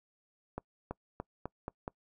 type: accelerating click train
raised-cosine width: 1 ms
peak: -23 dBFS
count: 6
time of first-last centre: 0.58-1.879 s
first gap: 330 ms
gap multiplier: 0.88
effects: noise-tail reverb RT60 0.1 s tail -25 dB re dry